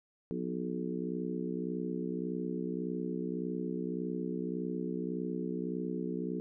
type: harmonic tone with a mistuned harmonic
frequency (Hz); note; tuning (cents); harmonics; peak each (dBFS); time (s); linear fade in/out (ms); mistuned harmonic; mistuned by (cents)
61.74; B1; 0; 3 / 4 / 5 / 6 / 7; -38 / -39 / -40 / -41 / -41; 0.31-6.4; 0; 3; -70
effects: none